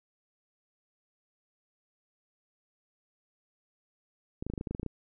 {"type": "clicks", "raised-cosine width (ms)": 3, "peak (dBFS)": -22, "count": 12, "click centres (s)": [4.425, 4.466, 4.5, 4.537, 4.578, 4.611, 4.672, 4.71, 4.749, 4.797, 4.831, 4.863], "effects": []}